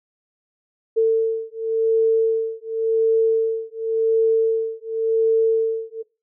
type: beating tone pair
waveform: sine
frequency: 448 / 448.91 Hz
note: A4 / A4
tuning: +31 / +35 cents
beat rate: 0.91 Hz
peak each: -19 dBFS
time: 0.96-6.03 s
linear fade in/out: 20 ms
effects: noise-tail reverb RT60 0.3 s tail -22 dB re dry